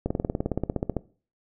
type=slowing click train; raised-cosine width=2 ms; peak=-12 dBFS; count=17; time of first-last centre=0.06-0.967 s; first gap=45 ms; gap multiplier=1.03; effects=noise-tail reverb RT60 0.4 s tail -19 dB re dry